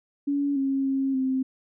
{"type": "tone with pitch steps", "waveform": "sine", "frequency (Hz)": [283.6, 271.3, 269.8, 262.1], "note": ["C#4", "C#4", "C#4", "C4"], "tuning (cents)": [40, -37, -47, 3], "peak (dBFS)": -22, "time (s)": [0.27, 1.43], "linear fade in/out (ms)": 10, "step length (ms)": 290, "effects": []}